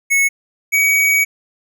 square tone pair in turn, 2200 / 2261 Hz, C#7 / C#7, -14 / +34 cents, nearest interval unison, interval 48 cents, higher second, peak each -12 dBFS, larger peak neither, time 0.1-0.29 / 0.72-1.25 s, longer second, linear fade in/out 20 ms, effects none

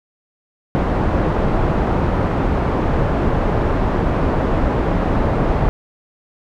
pink low-pass noise, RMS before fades -17 dBFS, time 0.75-5.69 s, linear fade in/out 0 ms, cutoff 990 Hz, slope 12 dB/octave, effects none

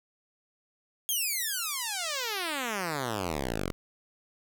5% pulse exponential sweep, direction down, 3322 to 40.93 Hz, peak -19 dBFS, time 1.09-3.72 s, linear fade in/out 0 ms, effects none

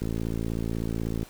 click train, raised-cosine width 3 ms, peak -17 dBFS, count 69, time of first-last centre 0.02-1.23 s, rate 56.2 Hz, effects pink hiss -50 dBFS RMS until 1.29 s

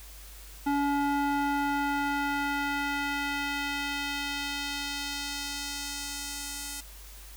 square tone with band-pass filter sweep, 284.3 Hz, C#4, 44 cents sharp, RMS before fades -31 dBFS, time 0.66-6.81 s, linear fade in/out 10 ms, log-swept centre 690 to 8900 Hz, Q 1, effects added 50 Hz sine -46 dBFS peak until 7.36 s + white hiss -50 dBFS RMS until 7.36 s

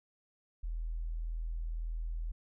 sine tone, 40.91 Hz, E1, 12 cents flat, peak -34 dBFS, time 0.63-2.32 s, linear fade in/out 10 ms, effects none

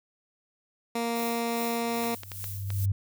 15% pulse tone, 233.1 Hz, A#3, in tune, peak -21 dBFS, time 0.95-2.15 s, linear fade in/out 5 ms
violet noise with tremolo, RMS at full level -37 dBFS, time 1.15-2.86 s, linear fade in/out 10 ms, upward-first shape triangle, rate 2.5 Hz, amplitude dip 80%
sine tone with exponential growth, 98.5 Hz, G2, 9 cents sharp, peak -21 dBFS, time 1.81-2.92 s, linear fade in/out 5 ms, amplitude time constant 240 ms
clicks, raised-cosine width 0.2 ms, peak -21 dBFS, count 5, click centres 2.039 / 2.234 / 2.318 / 2.442 / 2.704 s
effects none

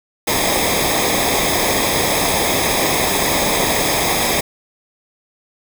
pink noise with comb filter, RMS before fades -17 dBFS, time 0.27-4.41 s, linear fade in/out 10 ms, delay 0.69 ms, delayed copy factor -0.75, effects none

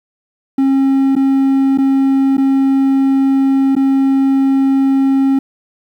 triangle tone with dropouts, 270.2 Hz, C#4, 44 cents flat, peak -7 dBFS, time 0.58-5.39 s, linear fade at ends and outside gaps 5 ms, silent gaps 1.154-1.163 / 1.776-1.784 / 2.37-2.379 / 3.753-3.764 s, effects 8-bit

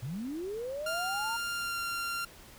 sine linear sweep, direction up, 110 to 932.3 Hz, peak -34 dBFS, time 0.02-1.37 s, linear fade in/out 10 ms
sawtooth tone with pitch glide, 1396.9 to 1384 Hz, F6 to F6, 0 to -16 cents, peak -29 dBFS, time 0.86-2.25 s, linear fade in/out 5 ms, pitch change -16 cents, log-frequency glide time 1.54-1.78 s
effects pink hiss -53 dBFS RMS until 2.58 s

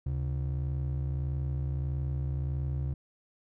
triangle ring-modulated tone, 103.83 Hz, G#2, in tune, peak -24 dBFS, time 0.06-2.94 s, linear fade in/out 5 ms, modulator 30.8 Hz, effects none

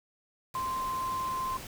sine tone in noise, 1043 Hz, C6, 6 cents flat, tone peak -30 dBFS, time 0.55-1.57 s, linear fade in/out 2 ms, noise pink, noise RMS -43 dBFS, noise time 0.54-1.67 s, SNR +10 dB, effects none

